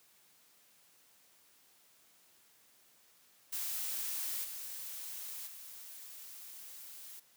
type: noise with level steps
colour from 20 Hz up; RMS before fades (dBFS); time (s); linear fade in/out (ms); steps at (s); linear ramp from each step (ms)
blue; -38 / -44 / -50; 3.52-7.2; 10; 4.43 / 5.46; 20
effects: white hiss -66 dBFS RMS until 7.36 s + high-pass 100 Hz 12 dB/octave